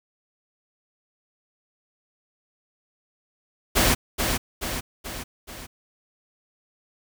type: noise with echo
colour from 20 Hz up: pink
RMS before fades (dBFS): -19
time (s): 3.75-3.95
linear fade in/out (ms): 20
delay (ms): 430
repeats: 4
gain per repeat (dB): -5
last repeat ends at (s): 5.67
effects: none